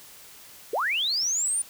sine linear sweep, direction up, 364.3 to 9440 Hz, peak -23 dBFS, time 0.73-1.62 s, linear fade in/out 5 ms, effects white hiss -48 dBFS RMS until 1.69 s

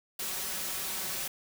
white noise with comb filter, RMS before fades -35 dBFS, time 0.19-1.28 s, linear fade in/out 5 ms, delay 5.3 ms, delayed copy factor +0.7, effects none

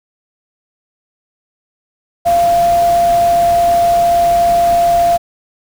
sine tone in noise, 690 Hz, F5, 21 cents flat, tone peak -8 dBFS, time 2.25-5.18 s, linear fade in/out 20 ms, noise pink, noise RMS -26 dBFS, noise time 2.25-5.18 s, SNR +15 dB, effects none

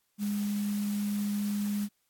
sine tone in noise, 205.3 Hz, G#3, 20 cents flat, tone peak -28 dBFS, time 0.18-1.89 s, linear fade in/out 50 ms, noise white, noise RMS -45 dBFS, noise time 0.18-1.89 s, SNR +14 dB, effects white hiss -75 dBFS RMS until 2.09 s + AAC 64 kbps

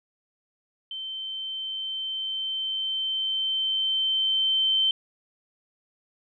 sine tone with level ramp, 3099 Hz, G7, 21 cents flat, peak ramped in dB -32 to -19 dBFS, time 0.91-4.91 s, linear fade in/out 2 ms, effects none

